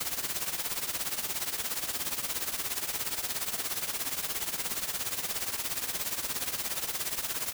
white noise with tremolo, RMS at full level -30 dBFS, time 0-7.53 s, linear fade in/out 10 ms, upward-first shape triangle, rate 17 Hz, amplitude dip 80%, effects none

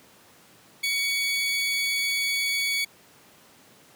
30% pulse tone pair together, 2246 / 3402 Hz, C#7 / G#7, +22 / +41 cents, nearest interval perfect fifth, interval 719 cents, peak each -22 / -29 dBFS, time 0.83-2.85 s, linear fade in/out 10 ms, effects pink hiss -54 dBFS RMS until 3.95 s + high-pass 150 Hz 12 dB/octave

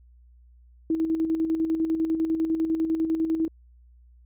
sine tone with tremolo, 322.8 Hz, E4, 36 cents flat, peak -20 dBFS, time 0.9-3.48 s, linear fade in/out 2 ms, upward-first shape square, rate 10 Hz, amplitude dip 50%, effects added 60 Hz sine -51 dBFS peak until 4.25 s

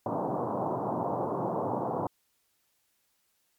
white band-pass noise, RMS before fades -31 dBFS, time 0.06-2.07 s, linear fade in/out 2 ms, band 110 to 1000 Hz, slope 48 dB/octave, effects white hiss -73 dBFS RMS until 3.58 s + MP3 96 kbps

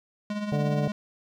square tone with tremolo, 208 Hz, G#3, 3 cents sharp, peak -27 dBFS, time 0.3-0.92 s, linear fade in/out 2 ms, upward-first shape triangle, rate 17 Hz, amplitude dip 60%
harmonic tone, 146.83 Hz, D3, in tune, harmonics 1 / 2 / 3 / 4 / 5, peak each -25 / -36 / -34 / -32 / -37 dBFS, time 0.52-0.88 s, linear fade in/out 2 ms
effects low-pass 5000 Hz 12 dB/octave + 10-bit

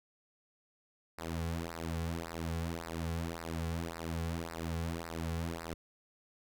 sawtooth tone with flanger, 83 Hz, E2, 12 cents sharp, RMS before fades -38 dBFS, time 1.18-5.74 s, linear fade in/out 5 ms, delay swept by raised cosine 0.3 to 3.3 ms, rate 1.8 Hz, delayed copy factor -0.9, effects none

